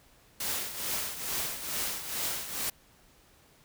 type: noise with tremolo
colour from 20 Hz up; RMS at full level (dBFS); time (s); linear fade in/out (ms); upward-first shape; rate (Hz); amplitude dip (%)
white; -31; 0.4-2.7; 5; triangle; 2.3; 70
effects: pink hiss -61 dBFS RMS until 3.64 s